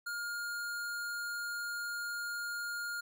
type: tone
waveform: square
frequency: 1416 Hz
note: F6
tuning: 23 cents sharp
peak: -37 dBFS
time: 0.06-3.01 s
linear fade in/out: 10 ms
effects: none